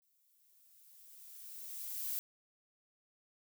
violet noise with exponential growth, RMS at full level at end -37 dBFS, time 0.02-2.19 s, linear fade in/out 0 ms, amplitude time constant 470 ms, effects none

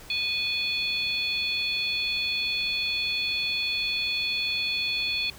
sine tone cluster, 2482 / 3438 / 4352 Hz, D#7 / A7 / C#8, -5 / -41 / -33 cents, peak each -28 / -31 / -30 dBFS, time 0.1-5.3 s, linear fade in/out 2 ms, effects pink hiss -47 dBFS RMS until 5.38 s

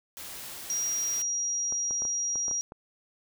white noise, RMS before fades -41 dBFS, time 0.17-1.22 s, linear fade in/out 0 ms
sine tone, 5720 Hz, F8, 41 cents sharp, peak -27 dBFS, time 0.7-2.61 s, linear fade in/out 0 ms
clicks, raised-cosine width 1 ms, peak -28 dBFS, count 8, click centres 1.724 / 1.909 / 2.021 / 2.052 / 2.357 / 2.482 / 2.512 / 2.721 s
effects none

